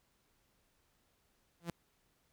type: tone with exponential growth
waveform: sawtooth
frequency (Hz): 170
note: F3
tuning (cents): -46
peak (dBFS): -30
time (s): 1.6-1.7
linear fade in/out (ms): 0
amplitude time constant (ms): 21
effects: pink hiss -75 dBFS RMS until 2.32 s

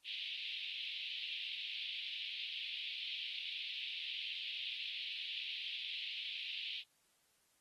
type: band-pass noise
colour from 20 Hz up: pink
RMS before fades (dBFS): -44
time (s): 0.04-6.84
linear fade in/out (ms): 50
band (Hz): 2600 to 3800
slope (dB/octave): 48
effects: white hiss -75 dBFS RMS until 7.6 s + AAC 32 kbps

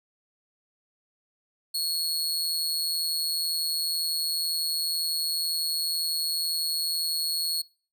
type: tone with amplitude modulation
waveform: sawtooth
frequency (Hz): 4338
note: C#8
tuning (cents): -38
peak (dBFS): -21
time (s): 1.74-7.62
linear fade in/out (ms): 10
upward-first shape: sine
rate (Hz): 162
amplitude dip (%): 50
effects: noise-tail reverb RT60 0.4 s tail -24 dB re dry

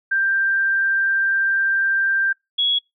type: tone pair in turn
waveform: sine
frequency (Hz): 1579 / 3346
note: G6 / G#7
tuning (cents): +12 / +12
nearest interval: octave + minor second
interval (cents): 1300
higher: second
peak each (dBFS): -16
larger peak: neither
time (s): 0.11-2.33 / 2.58-2.79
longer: first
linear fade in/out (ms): 10
effects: noise-tail reverb RT60 0.2 s tail -26 dB re dry

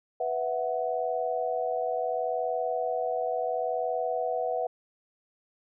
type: chord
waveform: sine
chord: B suspended fourth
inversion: none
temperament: equal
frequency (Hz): 493.9 / 659.3 / 740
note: B4 / E5 / F#5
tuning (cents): 0 / 0 / 0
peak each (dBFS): -31 / -31 / -31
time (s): 0.2-4.67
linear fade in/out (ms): 5
effects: none

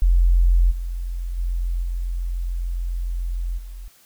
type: tone with level steps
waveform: sine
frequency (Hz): 43.52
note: F1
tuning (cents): -5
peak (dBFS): -12 / -24 / -20 / -22 / -32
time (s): 0.02-3.88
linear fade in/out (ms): 0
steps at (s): 0.7 / 1.37 / 1.82 / 3.57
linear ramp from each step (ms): 20
effects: white hiss -54 dBFS RMS until 4.05 s

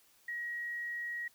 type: tone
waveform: sine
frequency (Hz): 1900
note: A#6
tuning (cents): +33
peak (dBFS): -36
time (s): 0.28-1.28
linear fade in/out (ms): 5
effects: white hiss -66 dBFS RMS until 1.34 s

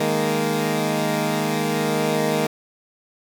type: chord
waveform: 15% pulse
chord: D# suspended fourth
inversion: none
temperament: equal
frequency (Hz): 155.56 / 207.7 / 233.1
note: D#3 / G#3 / A#3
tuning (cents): 0 / 0 / 0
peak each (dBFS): -18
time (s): 0-2.47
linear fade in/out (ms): 5
effects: none

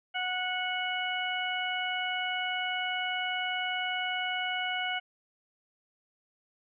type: harmonic tone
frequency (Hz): 735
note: F#5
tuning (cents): -12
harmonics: 1 / 2 / 3 / 4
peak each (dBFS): -35 / -35 / -35 / -35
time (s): 0.14-5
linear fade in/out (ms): 20
effects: none

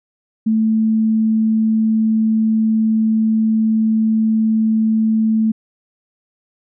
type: tone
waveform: sine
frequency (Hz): 220.3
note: A3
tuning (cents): +2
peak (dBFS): -12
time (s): 0.46-5.52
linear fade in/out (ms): 10
effects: none

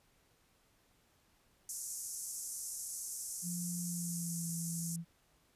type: band-pass noise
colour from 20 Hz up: pink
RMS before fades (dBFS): -43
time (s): 1.69-4.96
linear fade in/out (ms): 2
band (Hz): 6000 to 12000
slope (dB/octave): 48
type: tone with pitch glide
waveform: sine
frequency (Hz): 174.61 to 167.59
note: F3 to E3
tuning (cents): 0 to +29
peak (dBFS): -38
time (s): 3.42-5.05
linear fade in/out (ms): 50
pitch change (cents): -71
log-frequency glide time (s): 3.82-4.5
effects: pink hiss -71 dBFS RMS until 5.55 s + resampled to 32000 Hz

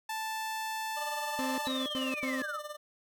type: tone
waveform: sawtooth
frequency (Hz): 880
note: A5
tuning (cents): 0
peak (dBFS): -30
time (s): 0.09-1.68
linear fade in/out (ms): 5
type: tone with tremolo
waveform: 25% pulse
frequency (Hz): 597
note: D5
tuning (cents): +28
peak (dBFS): -33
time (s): 0.96-2.77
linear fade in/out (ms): 20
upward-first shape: sine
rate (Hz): 19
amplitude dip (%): 75
type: tone bursts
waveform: 35% pulse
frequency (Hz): 261.6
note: C4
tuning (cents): 0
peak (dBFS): -31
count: 4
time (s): 1.39-2.42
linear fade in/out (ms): 0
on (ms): 190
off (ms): 90
type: linear sweep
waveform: sine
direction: down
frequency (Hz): 3976 to 1158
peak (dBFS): -35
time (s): 1.65-2.61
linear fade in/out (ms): 20
effects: none

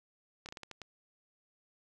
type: slowing click train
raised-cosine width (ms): 0.2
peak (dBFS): -27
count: 7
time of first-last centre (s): 0.46-0.817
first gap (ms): 28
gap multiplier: 1.3
effects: none

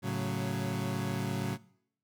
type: chord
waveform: 30% pulse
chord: F# minor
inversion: first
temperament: equal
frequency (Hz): 110 / 138.59 / 185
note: A2 / C#3 / F#3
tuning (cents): 0 / 0 / 0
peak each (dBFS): -33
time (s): 0.02-1.58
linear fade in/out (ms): 50
effects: noise-tail reverb RT60 0.7 s tail -22 dB re dry

